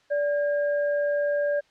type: tone pair together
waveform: sine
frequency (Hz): 580.8 / 1616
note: D5 / G#6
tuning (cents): -19 / -48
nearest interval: octave + tritone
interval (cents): 1771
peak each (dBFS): -22 / -33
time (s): 0.1-1.61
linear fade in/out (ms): 20
effects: white hiss -62 dBFS RMS until 1.7 s + low-pass 4000 Hz 12 dB/octave